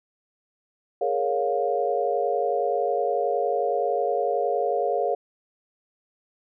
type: chord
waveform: sine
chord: Bb minor seventh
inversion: third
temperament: equal with one note detuned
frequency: 415.3 / 466.2 / 554.4 / 706.2 Hz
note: Ab4 / Bb4 / Db5 / F5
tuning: 0 / 0 / 0 / +19 cents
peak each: -28 / -27 / -27 / -26 dBFS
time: 1.01-5.15 s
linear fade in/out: 5 ms
effects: none